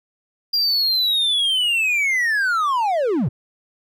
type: linear sweep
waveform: triangle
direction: down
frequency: 4825 to 98 Hz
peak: -15 dBFS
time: 0.53-3.29 s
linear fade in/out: 10 ms
effects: none